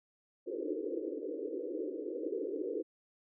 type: band-pass noise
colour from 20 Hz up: white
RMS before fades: -38 dBFS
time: 0.46-2.83 s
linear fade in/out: 20 ms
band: 290 to 510 Hz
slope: 96 dB/octave
effects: none